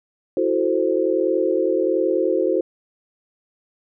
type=chord; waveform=sine; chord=F# half-diminished seventh; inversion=third; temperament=equal with one note detuned; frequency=328.7 / 370 / 440 / 523.3 Hz; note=E4 / F#4 / A4 / C5; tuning=-5 / 0 / 0 / 0 cents; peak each=-23 / -21 / -24 / -22 dBFS; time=0.37-2.61 s; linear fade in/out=2 ms; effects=none